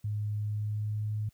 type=tone with pitch glide; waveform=sine; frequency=105 to 106.59 Hz; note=G#2 to G#2; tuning=+19 to +45 cents; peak=-29 dBFS; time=0.04-1.29 s; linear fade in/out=5 ms; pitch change=+26 cents; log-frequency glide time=0.38-1.14 s; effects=white hiss -70 dBFS RMS until 1.33 s + high-pass 60 Hz 12 dB/octave